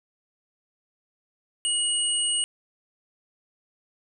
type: tone pair together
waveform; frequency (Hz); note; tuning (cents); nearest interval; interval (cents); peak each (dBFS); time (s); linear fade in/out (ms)
sine; 2900 / 8690; F#7 / C#9; -35 / -35; octave + perfect fifth; 1900; -25; 1.65-2.44; 0
effects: none